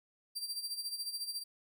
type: tone with tremolo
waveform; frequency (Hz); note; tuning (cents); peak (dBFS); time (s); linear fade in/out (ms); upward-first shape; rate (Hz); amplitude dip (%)
sawtooth; 4710; D8; +4; -32; 0.35-1.44; 20; sine; 14; 70
effects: none